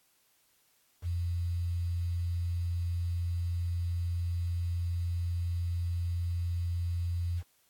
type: tone with quantisation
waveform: sine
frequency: 86.5 Hz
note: F2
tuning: 16 cents flat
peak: -29 dBFS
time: 1.02-7.43 s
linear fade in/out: 50 ms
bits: 9
effects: white hiss -69 dBFS RMS until 7.69 s + AAC 64 kbps